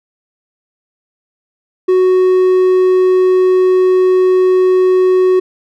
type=tone; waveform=triangle; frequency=370 Hz; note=F#4; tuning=in tune; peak=-5 dBFS; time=1.88-5.4 s; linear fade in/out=10 ms; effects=none